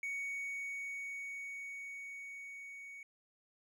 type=tone with level ramp; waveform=triangle; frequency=2234 Hz; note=C#7; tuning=13 cents sharp; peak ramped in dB=-35 to -46 dBFS; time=0.03-3.03 s; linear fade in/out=2 ms; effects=none